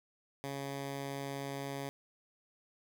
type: tone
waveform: 10% pulse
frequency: 138.8 Hz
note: C#3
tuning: 3 cents sharp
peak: -30 dBFS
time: 0.44-1.89 s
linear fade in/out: 0 ms
effects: none